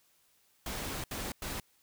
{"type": "noise bursts at uneven times", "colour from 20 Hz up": "pink", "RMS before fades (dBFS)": -38, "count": 3, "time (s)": [[0.66, 1.04], [1.11, 1.32], [1.42, 1.6]], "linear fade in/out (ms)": 2, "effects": ["white hiss -69 dBFS RMS until 1.82 s"]}